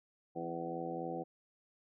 harmonic tone with a mistuned harmonic, 83.8 Hz, E2, 29 cents sharp, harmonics 2 / 3 / 4 / 5 / 6 / 7 / 8 / 9, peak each -46 / -48 / -43 / -48 / -43 / -52 / -51 / -43 dBFS, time 0.35-1.24 s, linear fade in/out 20 ms, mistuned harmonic 3, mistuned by +29 cents, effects none

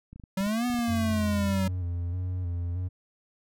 clicks, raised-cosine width 5 ms, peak -32 dBFS, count 11, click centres 0.13 / 0.16 / 0.198 / 0.238 / 0.408 / 0.465 / 0.701 / 0.743 / 0.79 / 0.883 / 1.115 s
square exponential two-way sweep, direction up then down, 187.5 to 246.9 to 187.5 Hz, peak -26 dBFS, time 0.37-1.68 s, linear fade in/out 5 ms, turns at 0.66 s
triangle tone with vibrato, 88.9 Hz, F2, 31 cents sharp, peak -26 dBFS, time 0.88-2.89 s, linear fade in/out 20 ms, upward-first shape square, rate 1.6 Hz, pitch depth 42 cents each way
effects none

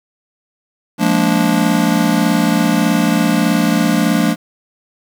square chord, Bb dominant seventh, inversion second, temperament just, 174.81 / 209.8 / 233.1 / 291.4 Hz, F3 / Ab3 / Bb3 / D4, +2 / +18 / 0 / -13 cents, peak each -18 dBFS, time 0.98-4.36 s, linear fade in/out 50 ms, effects 7-bit

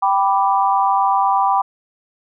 sine chord, G major, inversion none, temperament equal, 784 / 987.8 / 1174.7 Hz, G5 / B5 / D6, 0 / 0 / 0 cents, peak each -16 / -17 / -20 dBFS, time 0.02-1.62 s, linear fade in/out 10 ms, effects none

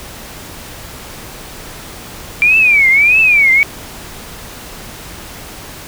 sine tone with vibrato, 2349 Hz, D7, in tune, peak -6 dBFS, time 2.42-3.63 s, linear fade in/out 0 ms, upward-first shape triangle, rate 1.6 Hz, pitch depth 220 cents each way, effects pink hiss -31 dBFS RMS until 5.87 s

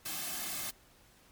white noise with comb filter, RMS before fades -38 dBFS, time 0.05-0.71 s, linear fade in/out 10 ms, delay 2.1 ms, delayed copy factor -0.75, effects pink hiss -62 dBFS RMS until 1.31 s + MP3 96 kbps

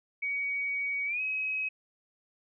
sine tone with pitch glide, 2254 to 2545 Hz, C#7 to D#7, +28 to +39 cents, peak -29 dBFS, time 0.22-1.69 s, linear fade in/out 10 ms, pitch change +211 cents, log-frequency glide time 1.06-1.21 s, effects none

